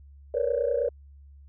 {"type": "tone cluster", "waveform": "sine", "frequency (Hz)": [454.5, 484.1, 551, 580], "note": ["A#4", "B4", "C#5", "D5"], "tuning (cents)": [-44, -35, -11, -22], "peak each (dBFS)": [-32, -26, -28, -29], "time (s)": [0.34, 0.89], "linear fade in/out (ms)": 5, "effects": ["tanh soft clip ceiling -14 dBFS", "added 70 Hz sine -47 dBFS peak until 1.48 s"]}